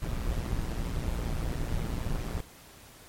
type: noise with amplitude modulation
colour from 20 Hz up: brown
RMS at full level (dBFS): -28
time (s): 0.02-2.41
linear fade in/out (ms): 5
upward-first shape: sine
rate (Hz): 118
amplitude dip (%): 70
effects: pink hiss -52 dBFS RMS until 3.08 s + MP3 64 kbps